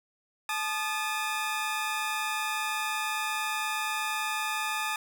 20% pulse tone pair together, 865.5 / 1224 Hz, A5 / D#6, -29 / -29 cents, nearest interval tritone, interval 600 cents, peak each -27 dBFS, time 0.49-4.96 s, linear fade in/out 2 ms, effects none

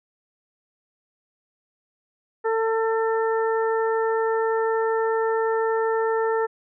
harmonic tone, 447.9 Hz, A4, 31 cents sharp, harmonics 1 / 2 / 3 / 4, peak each -21 / -27 / -31 / -33 dBFS, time 2.44-6.47 s, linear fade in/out 20 ms, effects none

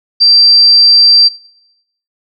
sine tone, 4700 Hz, D8, 1 cent sharp, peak -3 dBFS, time 0.2-1.29 s, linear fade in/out 20 ms, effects noise-tail reverb RT60 0.8 s tail -21 dB re dry

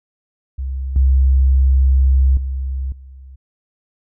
sine tone with level steps, 66.2 Hz, C2, 21 cents sharp, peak -20 / -9 / -19 / -35 dBFS, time 0.58-3.36 s, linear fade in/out 10 ms, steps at 0.96 / 2.37 / 2.92 s, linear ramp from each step 2 ms, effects none

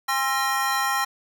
square tone cluster, 810 / 1053 / 1349 / 1874 Hz, G#5 / C6 / E6 / A#6, -43 / +11 / +40 / +9 cents, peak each -28 dBFS, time 0.08-1.05 s, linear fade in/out 10 ms, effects none

